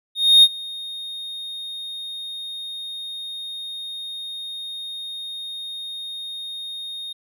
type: tone with ADSR envelope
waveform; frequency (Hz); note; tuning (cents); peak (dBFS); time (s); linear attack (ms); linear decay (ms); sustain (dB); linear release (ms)
triangle; 3700; A#7; -14; -5; 0.15-7.13; 280; 48; -23; 8
effects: none